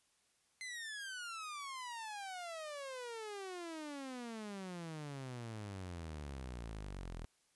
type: exponential sweep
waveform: sawtooth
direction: down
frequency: 2073 to 39.77 Hz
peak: -40 dBFS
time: 0.61-7.25 s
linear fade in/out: 0 ms
effects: white hiss -75 dBFS RMS until 7.55 s + resampled to 24000 Hz